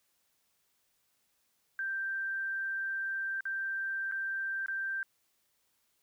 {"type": "tone with dropouts", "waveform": "sine", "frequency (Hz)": 1571, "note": "G6", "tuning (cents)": 3, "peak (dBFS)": -32, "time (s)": [1.79, 5.03], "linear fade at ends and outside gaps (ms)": 1, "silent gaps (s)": [[3.407, 3.454], [4.114, 4.121], [4.661, 4.683]], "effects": ["white hiss -75 dBFS RMS until 6.02 s"]}